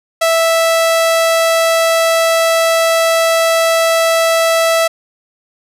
sawtooth tone, 658 Hz, E5, 3 cents flat, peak -6 dBFS, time 0.21-4.88 s, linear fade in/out 10 ms, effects resampled to 32000 Hz + 8-bit

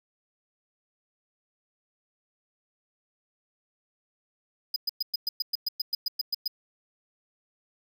square tone bursts, 4978 Hz, D#8, in tune, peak -25 dBFS, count 14, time 4.74-6.478 s, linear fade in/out 5 ms, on 22 ms, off 110 ms, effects none

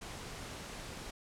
pink noise, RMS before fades -45 dBFS, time 0.01-1.11 s, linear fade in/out 10 ms, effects low-pass 9000 Hz 12 dB/octave

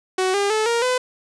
sawtooth tone with pitch steps, 373.5 / 402.6 / 434 / 467.9 / 504.4 Hz, F#4 / G4 / A4 / A#4 / B4, +16 / +46 / -24 / +6 / +36 cents, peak -14 dBFS, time 0.18-0.98 s, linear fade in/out 5 ms, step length 160 ms, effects resampled to 22050 Hz + 7-bit

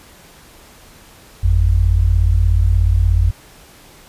sine tone pair together, 50.45 / 87.2 Hz, G#1 / F2, -49 / -2 cents, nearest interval major sixth, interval 947 cents, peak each -13 dBFS, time 1.43-3.31 s, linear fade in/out 10 ms, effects pink hiss -44 dBFS RMS until 4.08 s + resampled to 32000 Hz

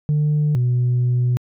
sine tone pair in turn, 149.8 / 123.49 Hz, D3 / B2, +35 / 0 cents, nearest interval minor third, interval 335 cents, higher first, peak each -13 dBFS, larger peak neither, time 0.09-0.55 / 0.55-1.37 s, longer second, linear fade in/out 0 ms, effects tanh soft clip ceiling -13 dBFS

